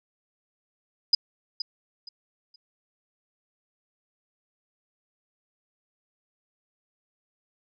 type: tone with echo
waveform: sine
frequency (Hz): 4978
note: D#8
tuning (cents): 0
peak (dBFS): -14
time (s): 1.13-1.15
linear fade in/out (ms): 5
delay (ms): 470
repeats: 3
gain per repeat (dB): -12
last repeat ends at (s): 2.56
effects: none